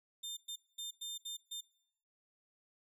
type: tone bursts at uneven times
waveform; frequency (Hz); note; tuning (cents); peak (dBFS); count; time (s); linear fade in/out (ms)
sawtooth; 3600; A7; +39; -38; 6; 0.23-0.37 / 0.48-0.56 / 0.78-0.91 / 1.01-1.18 / 1.25-1.37 / 1.51-1.61; 10
effects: noise-tail reverb RT60 0.8 s tail -22 dB re dry